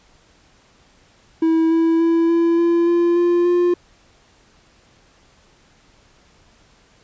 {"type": "tone with pitch steps", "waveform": "triangle", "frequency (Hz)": [324.7, 328.5, 332.3, 336.2, 340.1, 344, 348, 352], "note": ["E4", "E4", "E4", "E4", "F4", "F4", "F4", "F4"], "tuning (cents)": [-26, -6, 14, 34, -46, -26, -6, 14], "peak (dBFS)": -11, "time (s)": [1.42, 3.74], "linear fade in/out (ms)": 5, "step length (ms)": 290, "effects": ["pink hiss -54 dBFS RMS until 7.03 s", "resampled to 16000 Hz"]}